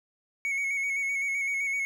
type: tone with vibrato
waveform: triangle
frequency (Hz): 2214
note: C#7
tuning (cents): -3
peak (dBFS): -25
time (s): 0.45-1.85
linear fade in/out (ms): 0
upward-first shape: square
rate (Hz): 7.8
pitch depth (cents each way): 25
effects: none